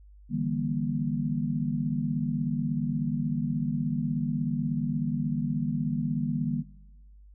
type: chord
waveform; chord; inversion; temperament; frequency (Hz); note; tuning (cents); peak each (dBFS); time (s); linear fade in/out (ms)
sine; E half-diminished seventh; third; just; 148.33 / 164.81 / 197.78 / 237.3; D3 / E3 / G3 / Bb3; +18 / 0 / +16 / +31; -31 / -34 / -33 / -30; 0.29-6.64; 50
effects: noise-tail reverb RT60 1.0 s tail -18 dB re dry + added 50 Hz sine -49 dBFS peak until 7.34 s